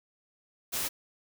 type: noise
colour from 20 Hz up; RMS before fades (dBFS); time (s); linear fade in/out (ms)
white; -32; 0.72-0.89; 20
effects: none